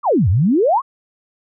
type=exponential two-way sweep; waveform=sine; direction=down then up; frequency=1265 to 82.41 to 1176 Hz; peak=-11 dBFS; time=0.03-0.82 s; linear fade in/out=50 ms; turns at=0.29 s; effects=none